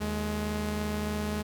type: tone pair together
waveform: sawtooth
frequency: 77.9 / 210.4 Hz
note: D#2 / G#3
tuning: +3 / +23 cents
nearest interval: octave + perfect fourth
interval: 1720 cents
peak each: -30 / -27 dBFS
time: 0-1.43 s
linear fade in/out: 20 ms
effects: none